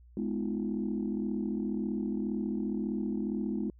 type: chord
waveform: sine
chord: F half-diminished seventh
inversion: first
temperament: just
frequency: 209.5 / 251.4 / 314.3 / 349.2 Hz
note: Ab3 / Cb4 / Eb4 / F4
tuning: +15 / +31 / +18 / 0 cents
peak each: -32 / -35 / -37 / -38 dBFS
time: 0.17-3.7 s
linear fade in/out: 2 ms
effects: tanh soft clip ceiling -22 dBFS + added 60 Hz sine -53 dBFS peak until 3.79 s